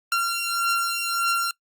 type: beating tone pair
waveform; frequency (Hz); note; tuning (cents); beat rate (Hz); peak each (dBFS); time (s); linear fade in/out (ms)
sawtooth; 1375 / 1376.7; F6 / F6; -27 / -25; 1.7; -23 / -20; 0.12-1.51; 2
effects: noise-tail reverb RT60 0.1 s tail -22 dB re dry + Opus 48 kbps